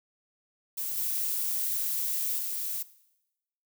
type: noise with level steps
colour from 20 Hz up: violet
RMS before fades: -33 / -30 / -33 dBFS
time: 0.77-2.83 s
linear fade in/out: 10 ms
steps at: 0.97 / 2.38 s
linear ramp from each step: 10 ms
effects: noise-tail reverb RT60 0.9 s tail -18 dB re dry